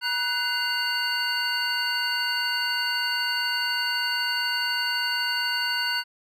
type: tone cluster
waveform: triangle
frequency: 959 / 1492 / 2061 / 2812 / 4488 Hz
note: A#5 / F#6 / C7 / F7 / C#8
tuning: +49 / +14 / -27 / +11 / +21 cents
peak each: -32 / -26 / -35 / -29 / -27 dBFS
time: 0.01-6.04 s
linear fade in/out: 50 ms
effects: none